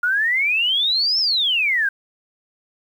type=exponential two-way sweep; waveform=sine; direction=up then down; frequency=1405 to 5420 to 1547 Hz; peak=-16 dBFS; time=0.03-1.89 s; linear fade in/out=5 ms; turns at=1.19 s; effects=8-bit